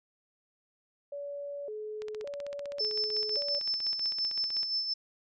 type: tone with vibrato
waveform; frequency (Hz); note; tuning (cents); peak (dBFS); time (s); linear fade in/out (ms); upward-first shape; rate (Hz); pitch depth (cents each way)
sine; 493.9; B4; 0; -36; 1.12-3.59; 5; square; 0.89; 250
type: click train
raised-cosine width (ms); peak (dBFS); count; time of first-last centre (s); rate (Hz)
0.2; -28; 42; 2.02-4.631; 15.7
type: tone with tremolo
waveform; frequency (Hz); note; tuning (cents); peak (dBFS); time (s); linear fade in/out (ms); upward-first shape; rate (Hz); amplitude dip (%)
sine; 5280; E8; +2; -27; 2.79-4.94; 10; sine; 5.7; 50
effects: none